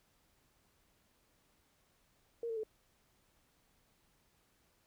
sine tone with pitch steps, 466.2 / 450.6 / 435.5 Hz, A#4 / A4 / A4, 0 / +41 / -18 cents, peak -36 dBFS, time 2.43-2.634 s, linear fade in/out 2 ms, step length 68 ms, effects pink hiss -73 dBFS RMS until 4.86 s

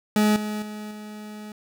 40% pulse tone with level steps, 211.6 Hz, G#3, 33 cents sharp, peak -16 / -26 / -32 / -35 dBFS, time 0.16-1.52 s, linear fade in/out 2 ms, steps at 0.36 / 0.62 / 0.91 s, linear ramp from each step 2 ms, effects none

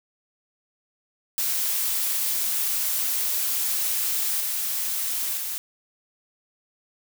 blue noise with level steps, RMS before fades -25 / -27 / -30 dBFS, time 1.38-5.58 s, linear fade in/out 0 ms, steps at 4.4 / 5.37 s, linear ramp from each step 2 ms, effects none

